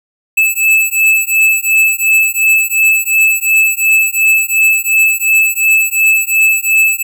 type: beating tone pair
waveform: square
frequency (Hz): 2615 / 2617.8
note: E7 / E7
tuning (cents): -15 / -13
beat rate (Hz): 2.8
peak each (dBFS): -12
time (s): 0.37-7.03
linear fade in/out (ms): 10
effects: none

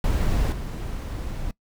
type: noise with level steps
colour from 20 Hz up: brown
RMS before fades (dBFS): -22 / -30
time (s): 0.04-1.51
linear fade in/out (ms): 2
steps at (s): 0.52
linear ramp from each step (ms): 5
effects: noise-tail reverb RT60 0.1 s tail -22 dB re dry

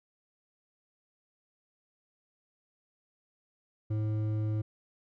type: tone with hard clipping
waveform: triangle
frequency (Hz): 107.7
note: A2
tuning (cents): -37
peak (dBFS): -30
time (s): 3.9-4.62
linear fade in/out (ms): 10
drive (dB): 12
effects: none

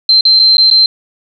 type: tone with dropouts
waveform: sine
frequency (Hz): 4120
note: C8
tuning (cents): -28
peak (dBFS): -4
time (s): 0.09-0.86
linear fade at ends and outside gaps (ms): 2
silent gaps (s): 0.209-0.252 / 0.393-0.397 / 0.57-0.581 / 0.702-0.711
effects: none

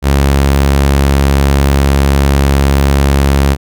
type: tone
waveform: sawtooth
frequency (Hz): 69.3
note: C#2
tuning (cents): 0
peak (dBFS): -3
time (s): 0.02-3.57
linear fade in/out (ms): 50
effects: none

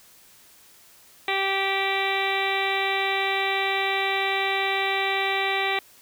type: harmonic tone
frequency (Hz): 389.4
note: G4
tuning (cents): -12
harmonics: 1 / 2 / 3 / 4 / 5 / 6 / 7 / 8 / 9 / 10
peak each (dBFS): -30 / -28 / -33 / -38 / -29 / -28 / -36 / -37 / -35 / -34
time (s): 1.28-5.79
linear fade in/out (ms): 2
effects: white hiss -53 dBFS RMS until 6.01 s

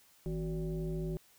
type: tone with frequency modulation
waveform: sine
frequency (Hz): 161.5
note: E3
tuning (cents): -35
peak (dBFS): -33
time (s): 0.26-1.17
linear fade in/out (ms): 0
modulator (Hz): 210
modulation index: 1.1
effects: white hiss -64 dBFS RMS until 1.38 s

